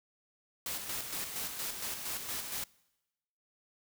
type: noise with tremolo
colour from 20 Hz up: white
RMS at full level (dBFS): -37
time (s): 0.66-2.64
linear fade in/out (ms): 2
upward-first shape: square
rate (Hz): 4.3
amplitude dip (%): 45
effects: noise-tail reverb RT60 1.0 s tail -24 dB re dry